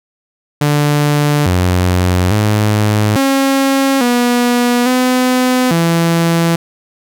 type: tone with pitch steps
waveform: sawtooth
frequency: 147 / 90.5 / 105.8 / 271.7 / 242.8 / 253.3 / 167.4 Hz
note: D3 / F#2 / G#2 / C#4 / B3 / B3 / E3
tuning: +2 / -38 / +33 / -35 / -29 / +44 / +27 cents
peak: -6 dBFS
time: 0.61-6.56 s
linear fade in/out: 5 ms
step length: 850 ms
effects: none